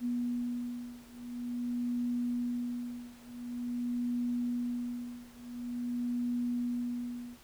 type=beating tone pair; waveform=sine; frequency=242.4 / 242.87 Hz; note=B3 / B3; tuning=-32 / -29 cents; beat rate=0.47 Hz; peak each=-35 / -36 dBFS; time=0-7.38 s; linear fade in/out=50 ms; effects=pink hiss -58 dBFS RMS until 7.43 s